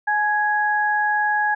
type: tone pair together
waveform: sine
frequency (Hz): 842.7 / 1661.2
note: G#5 / G#6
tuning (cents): +25 / 0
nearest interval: octave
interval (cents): 1175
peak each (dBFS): -20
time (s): 0.07-1.55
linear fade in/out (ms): 10
effects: none